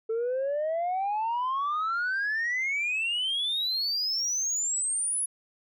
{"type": "exponential sweep", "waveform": "sine", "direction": "up", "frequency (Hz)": [440, 10548], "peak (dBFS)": -24, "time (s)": [0.09, 5.26], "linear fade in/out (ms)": 10, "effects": ["tanh soft clip ceiling -24 dBFS"]}